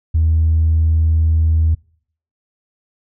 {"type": "tone with tanh clipping", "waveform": "triangle", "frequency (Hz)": 80.1, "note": "E2", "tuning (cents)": -49, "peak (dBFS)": -11, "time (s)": [0.14, 1.75], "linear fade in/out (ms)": 10, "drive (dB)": 5, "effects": ["noise-tail reverb RT60 0.6 s tail -26 dB re dry"]}